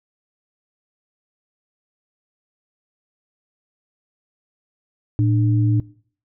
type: tone pair together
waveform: sine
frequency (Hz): 112.41 / 298.8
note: A2 / D4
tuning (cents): +38 / +30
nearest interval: octave + perfect fourth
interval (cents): 1692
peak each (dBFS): -15 / -22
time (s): 5.19-5.8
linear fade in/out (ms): 0
effects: noise-tail reverb RT60 0.5 s tail -21 dB re dry